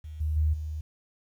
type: tone with level steps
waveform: sine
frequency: 77 Hz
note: D#2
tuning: 17 cents flat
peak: -37 / -25 / -21 / -31 dBFS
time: 0.04-0.81 s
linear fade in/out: 5 ms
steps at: 0.2 / 0.36 / 0.53 s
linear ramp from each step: 10 ms
effects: 10-bit